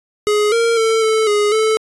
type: tone with pitch steps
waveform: square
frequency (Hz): 418.7 / 462.7 / 447.4 / 439.4 / 415.3 / 437.7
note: G#4 / A#4 / A4 / A4 / G#4 / A4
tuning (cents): +14 / -13 / +29 / -2 / 0 / -9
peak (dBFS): -13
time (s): 0.27-1.77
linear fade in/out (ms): 0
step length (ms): 250
effects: resampled to 24000 Hz